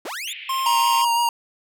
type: linear sweep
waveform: sawtooth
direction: up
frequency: 228.5 to 3739 Hz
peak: -25 dBFS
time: 0.05-0.33 s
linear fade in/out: 5 ms
type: band-pass noise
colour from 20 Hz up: pink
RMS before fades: -36 dBFS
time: 0.27-1.02 s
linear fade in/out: 5 ms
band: 2200 to 3100 Hz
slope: 48 dB/octave
type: tone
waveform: square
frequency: 1059 Hz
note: C6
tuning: 21 cents sharp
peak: -22 dBFS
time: 0.49-1.05 s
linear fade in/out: 5 ms
type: tone with vibrato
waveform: square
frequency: 940 Hz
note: A#5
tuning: 14 cents sharp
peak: -18 dBFS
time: 0.66-1.29 s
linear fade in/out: 2 ms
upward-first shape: sine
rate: 5.9 Hz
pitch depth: 19 cents each way
effects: none